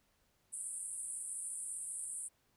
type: band-pass noise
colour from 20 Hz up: pink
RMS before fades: -43 dBFS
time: 0.52-2.29 s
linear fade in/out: 20 ms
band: 8500 to 10000 Hz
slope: 96 dB/octave
effects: pink hiss -75 dBFS RMS until 2.56 s